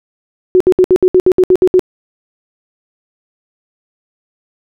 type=tone bursts; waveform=sine; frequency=368.1 Hz; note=F#4; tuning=9 cents flat; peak=-4 dBFS; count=11; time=0.55-1.794 s; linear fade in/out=0 ms; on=54 ms; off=65 ms; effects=none